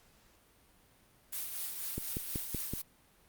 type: noise with tremolo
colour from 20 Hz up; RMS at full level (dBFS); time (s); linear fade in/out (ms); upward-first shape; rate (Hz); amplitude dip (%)
blue; -37; 1.32-2.82; 10; triangle; 4.1; 45
type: click train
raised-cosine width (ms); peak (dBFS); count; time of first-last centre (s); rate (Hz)
3; -23; 5; 1.98-2.736; 5.29
effects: pink hiss -65 dBFS RMS until 3.28 s + Opus 48 kbps